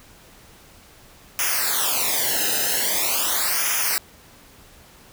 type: noise with flanger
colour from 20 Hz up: white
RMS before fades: -22 dBFS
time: 1.39-3.98 s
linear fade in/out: 0 ms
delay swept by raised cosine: 0.24 to 0.89 ms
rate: 0.43 Hz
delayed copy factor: -0.95
effects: pink hiss -49 dBFS RMS until 5.12 s